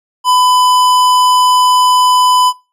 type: tone with hard clipping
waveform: sine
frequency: 1002 Hz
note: B5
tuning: 25 cents sharp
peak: -9 dBFS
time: 0.24-2.53 s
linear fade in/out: 50 ms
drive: 18 dB
effects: noise-tail reverb RT60 0.3 s tail -22 dB re dry + resampled to 32000 Hz